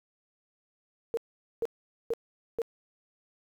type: tone bursts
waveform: sine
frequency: 460.9 Hz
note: A#4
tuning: 20 cents flat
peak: -26 dBFS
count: 4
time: 1.14-2.618 s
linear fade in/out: 0 ms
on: 32 ms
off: 450 ms
effects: 10-bit